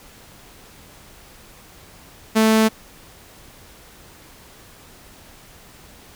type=tone; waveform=sawtooth; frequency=220 Hz; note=A3; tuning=in tune; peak=-9 dBFS; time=2.35-2.69 s; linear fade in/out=20 ms; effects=pink hiss -46 dBFS RMS until 6.15 s